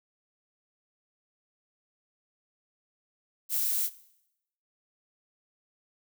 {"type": "noise with amplitude modulation", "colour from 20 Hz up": "violet", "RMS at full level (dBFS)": -26, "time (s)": [3.49, 3.9], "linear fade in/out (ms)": 50, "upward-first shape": "sine", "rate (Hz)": 258, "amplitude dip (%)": 50, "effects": ["noise-tail reverb RT60 0.8 s tail -18 dB re dry"]}